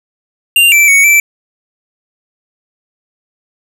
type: tone with pitch steps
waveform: square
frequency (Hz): 2785 / 2332 / 2229 / 2329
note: F7 / D7 / C#7 / D7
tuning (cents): -5 / -13 / +9 / -15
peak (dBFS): -5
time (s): 0.56-1.2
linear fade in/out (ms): 2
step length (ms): 160
effects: none